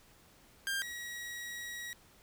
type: tone pair in turn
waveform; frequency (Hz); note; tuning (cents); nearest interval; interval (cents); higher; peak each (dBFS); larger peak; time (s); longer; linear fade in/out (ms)
sawtooth; 1596 / 1910.1; G6 / A#6; +31 / +42; minor third; 311; second; -29 / -37; first; 0.67-0.82 / 0.82-1.93; second; 0
effects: pink hiss -62 dBFS RMS until 2.22 s